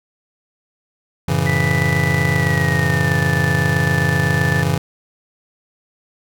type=chord; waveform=square; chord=F# minor seventh; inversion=none; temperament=just; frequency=92.5 / 111 / 138.75 / 166.5 Hz; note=F#2 / A2 / C#3 / E3; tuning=0 / +16 / +2 / +18 cents; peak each=-23 / -25 / -20 / -21 dBFS; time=1.28-4.78 s; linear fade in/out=5 ms
type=tone with pitch glide; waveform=sine; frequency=1975 to 1759.5 Hz; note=B6 to A6; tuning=0 to 0 cents; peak=-20 dBFS; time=1.46-4.63 s; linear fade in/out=10 ms; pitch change=-200 cents; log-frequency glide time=2.33-3.18 s
effects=none